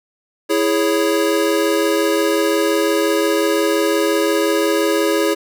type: chord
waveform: square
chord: C# minor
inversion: first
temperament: equal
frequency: 329.6 / 415.3 / 554.4 Hz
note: E4 / G#4 / C#5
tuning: 0 / 0 / 0 cents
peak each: -19 / -19 / -21 dBFS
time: 0.49-5.35 s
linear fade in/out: 20 ms
effects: none